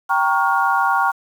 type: chord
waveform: sine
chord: G half-diminished seventh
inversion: none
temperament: equal with one note detuned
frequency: 784 / 932.3 / 1108.7 / 1417.2 Hz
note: G5 / Bb5 / Db6 / F6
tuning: 0 / 0 / 0 / +25 cents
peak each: -20 dBFS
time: 0.09-1.12 s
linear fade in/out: 20 ms
effects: 7-bit